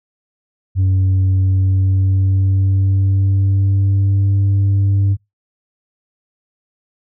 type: tone with pitch glide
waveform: sine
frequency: 94.6 to 98.85 Hz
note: F#2 to G2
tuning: +39 to +15 cents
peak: -8 dBFS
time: 0.75-5.17 s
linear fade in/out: 50 ms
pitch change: +76 cents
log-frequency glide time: 1.35-4.39 s
effects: noise-tail reverb RT60 0.2 s tail -26 dB re dry + tanh soft clip ceiling -10 dBFS